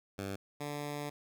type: tone pair in turn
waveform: 10% pulse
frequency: 98 / 146.2 Hz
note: G2 / D3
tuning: 0 / -7 cents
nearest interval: perfect fifth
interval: 693 cents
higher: second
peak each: -29 / -29 dBFS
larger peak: neither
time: 0.18-0.36 / 0.6-1.1 s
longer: second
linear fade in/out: 10 ms
effects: none